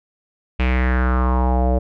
square tone with low-pass filter sweep, 63.2 Hz, B1, 41 cents sharp, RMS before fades -17 dBFS, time 0.59-1.79 s, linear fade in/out 10 ms, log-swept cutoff 2600 to 590 Hz, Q 4.2, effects none

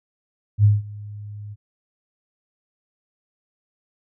sine tone with ADSR envelope, 103.83 Hz, G#2, in tune, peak -9 dBFS, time 0.58-1.56 s, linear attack 61 ms, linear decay 180 ms, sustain -23 dB, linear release 36 ms, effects none

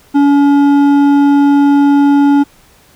sine tone with hard clipping, 283.9 Hz, C#4, 41 cents sharp, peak -7 dBFS, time 0.14-2.44 s, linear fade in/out 20 ms, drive 8 dB, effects pink hiss -46 dBFS RMS until 2.95 s

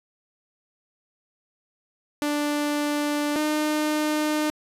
sawtooth tone pair in turn, 294.1 / 303.9 Hz, D4 / D#4, +3 / -41 cents, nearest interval minor second, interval 56 cents, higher second, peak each -19 / -18 dBFS, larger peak second, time 2.22-3.36 / 3.36-4.5 s, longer neither, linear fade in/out 0 ms, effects resampled to 32000 Hz

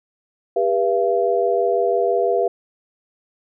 sine tone cluster, 399.2 / 485.2 / 679 Hz, G4 / B4 / F5, +32 / -31 / -49 cents, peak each -20 dBFS, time 0.56-2.48 s, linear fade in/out 5 ms, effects none

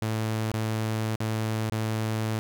sawtooth tone with dropouts, 110 Hz, A2, in tune, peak -22 dBFS, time 0.02-2.39 s, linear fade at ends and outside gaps 0 ms, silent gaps 0.516-0.539 / 1.158-1.204 / 1.697-1.72 s, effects none

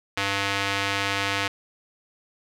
square tone with band-pass filter, 99 Hz, G2, 18 cents sharp, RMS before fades -26 dBFS, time 0.17-1.48 s, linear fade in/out 5 ms, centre 2500 Hz, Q 1, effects none

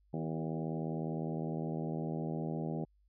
harmonic tone with a mistuned harmonic, 79.8 Hz, D#2, 44 cents sharp, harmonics 2 / 3 / 4 / 5 / 6 / 7 / 8 / 9 / 10, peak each -37 / -41 / -43 / -45 / -47 / -48 / -49 / -50 / -51 dBFS, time 0.13-2.85 s, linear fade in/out 10 ms, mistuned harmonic 5, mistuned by -24 cents, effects added 50 Hz sine -66 dBFS peak until 3.08 s

